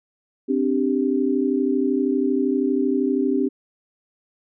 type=chord; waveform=sine; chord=C suspended second; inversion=none; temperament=just; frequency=261.6 / 294.3 / 392.4 Hz; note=C4 / D4 / G4; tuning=0 / +4 / +2 cents; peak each=-21 / -23 / -23 dBFS; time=0.48-3.49 s; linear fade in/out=20 ms; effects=none